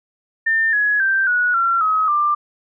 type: tone with pitch steps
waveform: sine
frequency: 1800 / 1679.5 / 1567 / 1462.1 / 1364.1 / 1272.8 / 1187.6 Hz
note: A6 / G#6 / G6 / F#6 / F6 / D#6 / D6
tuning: +39 / +19 / -1 / -21 / -41 / +39 / +19 cents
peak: -14 dBFS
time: 0.46-2.35 s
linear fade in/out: 10 ms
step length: 270 ms
effects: none